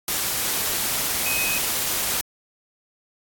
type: tone in noise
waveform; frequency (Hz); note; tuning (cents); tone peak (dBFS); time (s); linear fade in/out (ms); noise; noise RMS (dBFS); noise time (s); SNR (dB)
sine; 2525; D#7; +25; -24; 1.26-1.58; 2; white; -24; 0.08-2.21; -3
effects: AAC 64 kbps